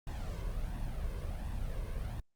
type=noise with flanger; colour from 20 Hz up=brown; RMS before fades=-37 dBFS; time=0.07-2.2 s; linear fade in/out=2 ms; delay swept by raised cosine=1.1 to 1.93 ms; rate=1.4 Hz; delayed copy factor=+0.6; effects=Opus 48 kbps